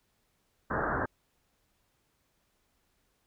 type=low-pass noise; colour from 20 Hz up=white; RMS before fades=-31 dBFS; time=0.7-1.06 s; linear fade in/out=10 ms; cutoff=1700 Hz; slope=96 dB/octave; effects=pink hiss -74 dBFS RMS until 3.26 s